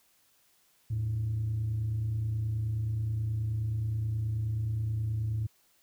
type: tone pair together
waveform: sine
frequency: 81 / 110.43 Hz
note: E2 / A2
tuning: -30 / +7 cents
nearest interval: perfect fourth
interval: 537 cents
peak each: -37 / -27 dBFS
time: 0.9-5.47 s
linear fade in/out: 10 ms
effects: tanh soft clip ceiling -25 dBFS + white hiss -67 dBFS RMS until 5.82 s